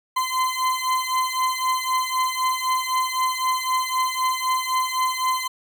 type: beating tone pair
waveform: 40% pulse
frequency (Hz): 1027 / 1030.9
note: C6 / C6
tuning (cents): -33 / -26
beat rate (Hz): 3.9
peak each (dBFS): -23 / -23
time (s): 0.16-5.48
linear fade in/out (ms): 10
effects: none